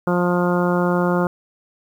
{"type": "harmonic tone", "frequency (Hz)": 176.9, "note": "F3", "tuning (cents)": 23, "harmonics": [1, 2, 3, 4, 5, 6, 7, 8], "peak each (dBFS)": [-19, -22, -23, -29, -28, -29, -29, -29], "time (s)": [0.07, 1.27], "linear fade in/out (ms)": 2, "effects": ["8-bit"]}